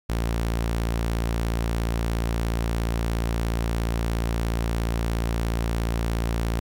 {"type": "tone", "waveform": "sawtooth", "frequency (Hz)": 57, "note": "A#1", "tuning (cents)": -38, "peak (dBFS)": -19, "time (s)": [0.09, 6.6], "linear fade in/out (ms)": 10, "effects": ["10-bit"]}